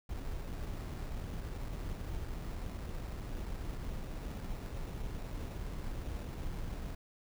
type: noise with sample-and-hold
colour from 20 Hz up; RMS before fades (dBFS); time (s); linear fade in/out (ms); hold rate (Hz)
brown; -40; 0.09-6.95; 5; 3150
effects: none